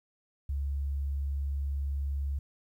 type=tone; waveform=sine; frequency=69.9 Hz; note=C#2; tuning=15 cents sharp; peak=-29 dBFS; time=0.49-2.39 s; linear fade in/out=5 ms; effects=11-bit